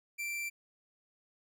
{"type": "tone", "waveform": "45% pulse", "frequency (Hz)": 2349, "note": "D7", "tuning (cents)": 0, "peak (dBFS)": -35, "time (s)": [0.18, 0.5], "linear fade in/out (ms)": 20, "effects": []}